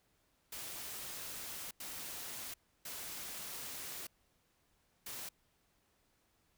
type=noise bursts at uneven times; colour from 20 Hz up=white; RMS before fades=-45 dBFS; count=4; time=0.52-1.71 / 1.8-2.54 / 2.85-4.07 / 5.06-5.29 s; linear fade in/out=5 ms; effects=pink hiss -75 dBFS RMS until 6.57 s